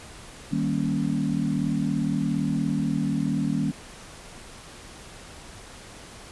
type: chord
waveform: sine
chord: Eb dominant seventh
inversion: none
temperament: equal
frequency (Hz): 155.56 / 196 / 233.1 / 277.2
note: Eb3 / G3 / Bb3 / Db4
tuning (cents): 0 / 0 / 0 / 0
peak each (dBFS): -28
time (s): 0.51-3.72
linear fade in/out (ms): 20
effects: pink hiss -44 dBFS RMS until 6.31 s + resampled to 24000 Hz